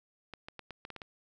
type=clicks; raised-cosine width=0.3 ms; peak=-27 dBFS; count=8; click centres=0.337 / 0.485 / 0.593 / 0.707 / 0.851 / 0.903 / 0.963 / 1.018 s; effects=none